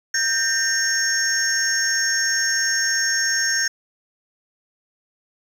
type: tone cluster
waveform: sine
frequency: 1566 / 1823 / 5470 / 6460 Hz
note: G6 / A#6 / F8 / G#8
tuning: -2 / -39 / -37 / -49 cents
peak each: -23 dBFS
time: 0.14-3.68 s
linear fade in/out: 5 ms
effects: tanh soft clip ceiling -10 dBFS + 7-bit